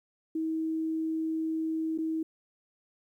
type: tone with dropouts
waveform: sine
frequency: 320 Hz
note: D#4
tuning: 49 cents sharp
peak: -28 dBFS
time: 0.35-2.23 s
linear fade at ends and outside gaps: 5 ms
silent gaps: 1.978-1.985 s
effects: 11-bit